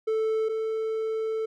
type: tone pair in turn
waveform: triangle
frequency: 440 / 441.9 Hz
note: A4 / A4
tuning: 0 / +7 cents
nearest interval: unison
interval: 7 cents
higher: second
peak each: -21 / -24 dBFS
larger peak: first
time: 0.07-0.49 / 0.49-1.46 s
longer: second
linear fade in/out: 10 ms
effects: none